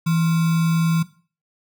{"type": "tone with sample-and-hold", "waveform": "sine", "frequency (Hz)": 164.81, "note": "E3", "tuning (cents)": 0, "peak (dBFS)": -16, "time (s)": [0.06, 1.03], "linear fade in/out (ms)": 10, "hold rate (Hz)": 1225, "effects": ["noise-tail reverb RT60 0.4 s tail -17 dB re dry"]}